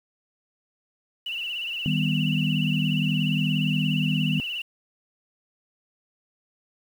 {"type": "tone with vibrato", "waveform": "sine", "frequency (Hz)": 2821, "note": "F7", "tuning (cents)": 17, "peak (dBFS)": -28, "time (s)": [1.26, 4.62], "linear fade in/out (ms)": 5, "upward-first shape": "sine", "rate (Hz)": 17, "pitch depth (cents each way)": 95}
{"type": "chord", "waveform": "sine", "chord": "Eb augmented", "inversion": "none", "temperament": "equal", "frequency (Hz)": [155.56, 196, 246.9], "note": ["Eb3", "G3", "B3"], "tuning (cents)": [0, 0, 0], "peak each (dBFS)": [-24, -27, -28], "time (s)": [1.86, 4.4], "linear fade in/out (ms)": 0}
{"effects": ["8-bit"]}